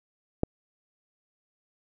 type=click; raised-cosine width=2 ms; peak=-10 dBFS; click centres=0.434 s; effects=none